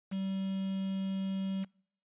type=tone with quantisation; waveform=triangle; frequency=192.5 Hz; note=G3; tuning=31 cents flat; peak=-30 dBFS; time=0.11-1.65 s; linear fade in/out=20 ms; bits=8; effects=noise-tail reverb RT60 0.6 s tail -25 dB re dry + resampled to 8000 Hz